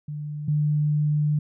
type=tone pair in turn; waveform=sine; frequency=148.8 / 149.44 Hz; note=D3 / D3; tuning=+23 / +30 cents; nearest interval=unison; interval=7 cents; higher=second; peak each=-29 / -19 dBFS; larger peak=second; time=0.08-0.48 / 0.48-1.39 s; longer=second; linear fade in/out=5 ms; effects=none